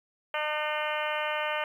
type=harmonic tone with a mistuned harmonic; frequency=302.7 Hz; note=D#4; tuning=48 cents flat; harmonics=2 / 3 / 4 / 5 / 6 / 7 / 8 / 9 / 10; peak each=-33 / -35 / -36 / -37 / -38 / -38 / -39 / -40 / -40 dBFS; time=0.34-1.64 s; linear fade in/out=2 ms; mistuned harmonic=9; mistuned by=+28 cents; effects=10-bit